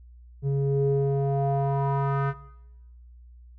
square tone with low-pass filter sweep, 138.59 Hz, C#3, in tune, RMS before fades -24 dBFS, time 0.42-2.34 s, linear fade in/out 50 ms, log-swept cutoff 290 to 1400 Hz, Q 3.8, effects noise-tail reverb RT60 0.9 s tail -18 dB re dry + added 60 Hz sine -46 dBFS peak until 3.58 s

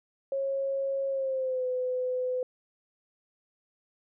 sine tone with pitch glide, 545 to 505.6 Hz, C#5 to B4, -29 to +41 cents, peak -27 dBFS, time 0.32-2.43 s, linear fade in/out 2 ms, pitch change -130 cents, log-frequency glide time 1.09-1.66 s, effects none

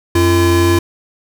square tone pair together, 90.26 / 341.6 Hz, F#2 / F4, -42 / -38 cents, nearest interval octave + major seventh, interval 2304 cents, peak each -14 / -12 dBFS, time 0.15-0.79 s, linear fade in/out 5 ms, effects none

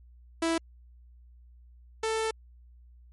sawtooth tone pair in turn, 329.6 / 443.2 Hz, E4 / A4, 0 / +13 cents, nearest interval perfect fourth, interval 513 cents, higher second, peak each -21 / -23 dBFS, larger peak first, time 0.42-0.58 / 2.03-2.31 s, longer second, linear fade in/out 5 ms, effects added 60 Hz sine -51 dBFS peak until 3.12 s + MP3 48 kbps

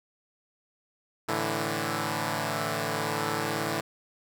5% pulse chord, A suspended fourth, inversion none, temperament equal, 110 / 146.83 / 164.81 Hz, A2 / D3 / E3, 0 / 0 / 0 cents, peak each -21 dBFS, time 1.28-3.81 s, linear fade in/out 10 ms, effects none

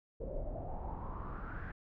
brown noise with low-pass filter sweep, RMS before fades -41 dBFS, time 0.2-1.72 s, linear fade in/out 10 ms, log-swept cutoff 500 to 1700 Hz, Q 7.2, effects none

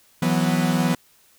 45% pulse chord, E suspended second, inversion none, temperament equal with one note detuned, 164.81 / 183.61 / 246.9 Hz, E3 / F#3 / B3, 0 / -13 / 0 cents, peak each -22 / -23 / -23 dBFS, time 0.22-0.95 s, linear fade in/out 5 ms, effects white hiss -57 dBFS RMS until 1.38 s

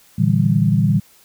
sine chord, E half-diminished seventh, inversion second, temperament equal with one note detuned, 115 / 146.83 / 164.81 / 196 Hz, Bb2 / D3 / E3 / G3, -23 / 0 / 0 / 0 cents, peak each -18 dBFS, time 0.18-1 s, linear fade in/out 10 ms, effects white hiss -51 dBFS RMS until 1.24 s

